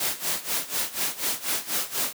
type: noise with tremolo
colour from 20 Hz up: white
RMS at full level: -25 dBFS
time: 0-2.13 s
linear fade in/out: 5 ms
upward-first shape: sine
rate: 4.1 Hz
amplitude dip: 85%
effects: high-pass 150 Hz 12 dB/octave